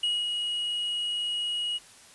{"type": "tone with ADSR envelope", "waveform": "triangle", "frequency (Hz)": 2899, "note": "F#7", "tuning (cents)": -36, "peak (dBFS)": -22, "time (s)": [0.03, 1.79], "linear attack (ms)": 5, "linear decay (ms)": 220, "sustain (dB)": -4, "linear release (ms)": 28, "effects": ["white hiss -52 dBFS RMS until 2.14 s", "resampled to 24000 Hz"]}